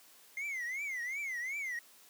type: tone with vibrato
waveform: triangle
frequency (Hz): 2093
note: C7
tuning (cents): 0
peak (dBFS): -34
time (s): 0.37-1.79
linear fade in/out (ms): 2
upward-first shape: triangle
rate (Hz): 2.7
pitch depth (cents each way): 210
effects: white hiss -60 dBFS RMS until 2.09 s + high-pass 200 Hz 12 dB/octave

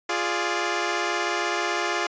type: chord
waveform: 10% pulse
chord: D diminished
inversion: first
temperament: equal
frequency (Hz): 349.2 / 415.3 / 587.3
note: F4 / Ab4 / D5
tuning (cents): 0 / 0 / 0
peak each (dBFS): -18 / -20 / -23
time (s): 0.09-2.07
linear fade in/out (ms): 5
effects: resampled to 16000 Hz

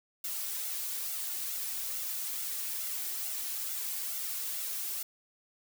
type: noise with flanger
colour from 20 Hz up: blue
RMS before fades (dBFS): -36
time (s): 0.24-5.03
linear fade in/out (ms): 5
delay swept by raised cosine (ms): 1.4 to 2.8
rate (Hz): 2.3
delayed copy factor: +0.6
effects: none

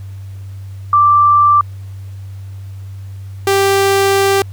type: tone pair in turn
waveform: sine / sawtooth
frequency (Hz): 1174.7 / 392.8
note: D6 / G4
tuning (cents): 0 / +4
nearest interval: octave + perfect fifth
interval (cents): 1896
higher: first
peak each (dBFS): -6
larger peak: neither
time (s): 0.93-1.61 / 3.47-4.42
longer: second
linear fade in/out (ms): 2
effects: added 97 Hz sine -26 dBFS peak until 4.52 s + pink hiss -49 dBFS RMS until 4.52 s

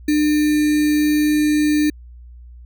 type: tone with sample-and-hold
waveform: sine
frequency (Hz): 300.6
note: D4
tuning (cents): +40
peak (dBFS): -13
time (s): 0.08-1.9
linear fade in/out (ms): 5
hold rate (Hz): 2100
effects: added 60 Hz sine -37 dBFS peak until 2.65 s

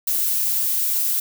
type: noise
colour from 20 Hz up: violet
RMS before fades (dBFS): -21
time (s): 0.07-1.2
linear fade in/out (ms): 5
effects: none

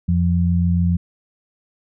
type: tone pair together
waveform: sine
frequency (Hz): 86.7 / 173.66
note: F2 / F3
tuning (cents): -12 / -9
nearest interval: octave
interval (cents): 1203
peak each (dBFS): -17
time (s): 0.08-0.97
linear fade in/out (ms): 10
effects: none

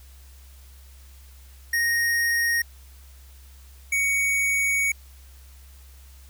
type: tone pair in turn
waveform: square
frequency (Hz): 1864.7 / 2238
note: A#6 / C#7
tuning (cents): 0 / +16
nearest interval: minor third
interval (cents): 316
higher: second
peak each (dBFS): -21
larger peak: neither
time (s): 1.73-2.62 / 3.92-4.92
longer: second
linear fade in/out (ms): 5
effects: added 66 Hz sine -45 dBFS peak until 6.29 s + white hiss -55 dBFS RMS until 6.29 s

